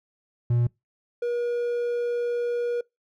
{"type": "tone pair in turn", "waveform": "triangle", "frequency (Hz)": [119.8, 479.2], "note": ["A#2", "A#4"], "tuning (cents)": [48, 48], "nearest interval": "2 octaves", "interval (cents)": 2400, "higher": "second", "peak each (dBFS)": [-17, -22], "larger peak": "first", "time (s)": [[0.5, 0.67], [1.22, 2.81]], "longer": "second", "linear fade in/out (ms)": 5, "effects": ["noise-tail reverb RT60 0.2 s tail -25 dB re dry"]}